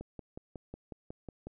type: click train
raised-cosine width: 2 ms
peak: -29 dBFS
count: 9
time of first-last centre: 0.01-1.47 s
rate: 5.48 Hz
effects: none